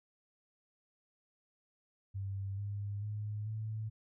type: tone with pitch steps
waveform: sine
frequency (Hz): 98 / 101.57 / 105.28 / 109.12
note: G2 / G#2 / G#2 / A2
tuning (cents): 0 / -38 / +24 / -14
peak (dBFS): -36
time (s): 2.14-3.9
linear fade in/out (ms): 20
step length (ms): 440
effects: none